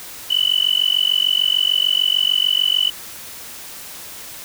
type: tone with amplitude modulation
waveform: sine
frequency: 2990 Hz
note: F#7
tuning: 17 cents sharp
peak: -10 dBFS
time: 0.3-2.9 s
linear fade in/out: 10 ms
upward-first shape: sine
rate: 46.7 Hz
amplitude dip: 100%
effects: white hiss -35 dBFS RMS until 4.44 s